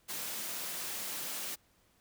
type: high-pass noise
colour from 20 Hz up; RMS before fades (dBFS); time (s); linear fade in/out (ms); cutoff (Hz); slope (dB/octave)
white; -39; 0.08-1.56; 20; 140; 24
effects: pink hiss -69 dBFS RMS until 2 s